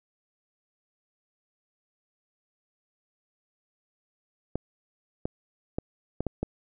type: clicks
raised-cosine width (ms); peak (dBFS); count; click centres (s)
2; -15; 6; 4.556 / 5.255 / 5.785 / 6.206 / 6.267 / 6.43
effects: none

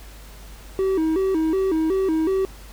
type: tone with vibrato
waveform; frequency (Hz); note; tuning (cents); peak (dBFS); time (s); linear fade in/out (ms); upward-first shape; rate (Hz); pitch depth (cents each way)
triangle; 349.2; F4; 0; -16; 0.79-2.45; 0; square; 2.7; 160
effects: added 50 Hz sine -40 dBFS peak until 2.72 s + pink hiss -46 dBFS RMS until 2.72 s

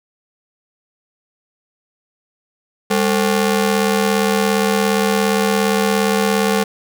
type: ring-modulated tone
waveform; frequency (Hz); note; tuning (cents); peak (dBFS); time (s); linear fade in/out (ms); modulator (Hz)
sawtooth; 323.3; E4; -34; -7; 2.9-6.64; 10; 123
effects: none

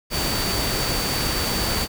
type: tone in noise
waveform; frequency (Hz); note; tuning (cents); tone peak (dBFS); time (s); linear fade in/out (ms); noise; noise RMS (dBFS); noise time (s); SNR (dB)
sine; 4580; D8; -44; -28; 0.1-1.88; 50; pink; -24; 0.1-1.88; -7
effects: none

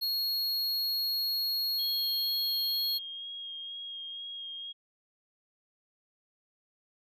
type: tone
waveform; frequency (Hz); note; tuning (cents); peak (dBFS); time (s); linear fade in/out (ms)
square; 4307; C8; +49; -29; 0.01-2.99; 20
type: tone with vibrato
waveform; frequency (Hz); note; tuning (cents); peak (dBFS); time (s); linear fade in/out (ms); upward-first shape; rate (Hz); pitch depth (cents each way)
sine; 3258; G#7; -34; -38; 1.78-4.73; 20; sine; 2.1; 15
effects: none

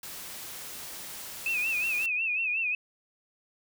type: noise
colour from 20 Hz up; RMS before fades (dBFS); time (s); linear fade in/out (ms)
white; -41; 0.03-2.06; 2
type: tone with vibrato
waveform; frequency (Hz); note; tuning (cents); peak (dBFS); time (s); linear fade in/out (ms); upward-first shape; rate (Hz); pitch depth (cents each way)
sine; 2573; E7; -43; -26; 1.46-2.75; 2; sine; 5.5; 100
effects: none

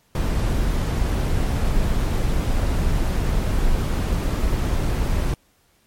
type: noise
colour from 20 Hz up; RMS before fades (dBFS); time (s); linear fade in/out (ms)
brown; -20; 0.15-5.34; 2
effects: pink hiss -61 dBFS RMS until 5.86 s + MP3 64 kbps

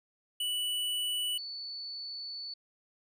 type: tone pair in turn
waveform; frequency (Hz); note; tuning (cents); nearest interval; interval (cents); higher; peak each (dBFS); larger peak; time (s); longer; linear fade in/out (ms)
square / sine; 2960 / 4466; F#7 / C#8; 0 / +12; perfect fifth; 712; second; -31 / -38; first; 0.4-1.38 / 1.38-2.54; second; 5
effects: none

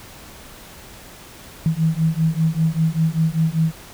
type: beating tone pair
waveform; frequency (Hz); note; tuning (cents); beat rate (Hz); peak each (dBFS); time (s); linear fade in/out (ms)
sine; 158.5 / 163.6; D#3 / E3; +32 / -13; 5.1; -19; 1.66-3.72; 0
effects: pink hiss -41 dBFS RMS until 3.93 s

